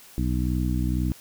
harmonic tone, 62 Hz, B1, 7 cents sharp, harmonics 1 / 2 / 3 / 4 / 5, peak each -25 / -28 / -30 / -31 / -32 dBFS, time 0.18-1.12 s, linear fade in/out 0 ms, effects white hiss -49 dBFS RMS until 1.2 s

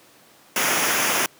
pink noise with comb filter, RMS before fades -21 dBFS, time 0.56-1.26 s, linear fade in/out 2 ms, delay 0.24 ms, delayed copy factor -0.6, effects pink hiss -52 dBFS RMS until 1.39 s + high-pass 200 Hz 12 dB/octave

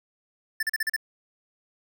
square tone bursts, 1766 Hz, A6, 6 cents sharp, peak -24 dBFS, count 6, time 0.6-0.964 s, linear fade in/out 5 ms, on 29 ms, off 38 ms, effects none

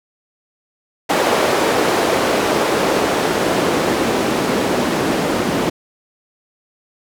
white noise with band-pass filter sweep, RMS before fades -17 dBFS, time 1.09-5.7 s, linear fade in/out 10 ms, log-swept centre 490 to 280 Hz, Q 1.1, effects none

